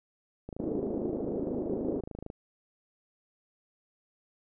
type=click train; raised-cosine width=2 ms; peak=-26 dBFS; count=49; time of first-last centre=0.49-2.301 s; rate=26.5 Hz
type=band-pass noise; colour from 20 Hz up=pink; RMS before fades=-33 dBFS; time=0.59-2.01 s; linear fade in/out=10 ms; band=240 to 460 Hz; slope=24 dB/octave
effects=none